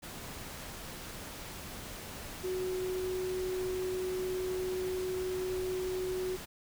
sine tone in noise, 370 Hz, F#4, in tune, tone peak -32 dBFS, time 2.43-6.37 s, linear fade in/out 20 ms, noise pink, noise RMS -44 dBFS, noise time 0.02-6.46 s, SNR +9 dB, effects none

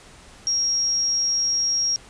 sine tone, 5600 Hz, F8, 4 cents sharp, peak -19 dBFS, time 0.47-1.96 s, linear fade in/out 0 ms, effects pink hiss -47 dBFS RMS until 2.09 s + resampled to 22050 Hz

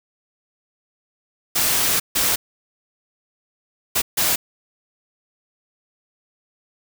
white noise bursts at uneven times, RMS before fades -19 dBFS, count 4, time 1.55-2 / 2.15-2.36 / 3.95-4.02 / 4.17-4.36 s, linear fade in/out 10 ms, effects none

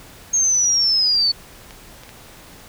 sine linear sweep, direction down, 6500 to 4435 Hz, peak -14 dBFS, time 0.33-1.32 s, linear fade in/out 10 ms
clicks, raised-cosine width 0.2 ms, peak -22 dBFS, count 3, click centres 1.708 / 2.035 / 2.092 s
effects pink hiss -43 dBFS RMS until 2.68 s

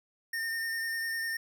square tone with vibrato, 1821 Hz, A#6, 41 cents flat, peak -32 dBFS, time 0.33-1.37 s, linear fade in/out 5 ms, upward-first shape square, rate 10 Hz, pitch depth 14 cents each way, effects none

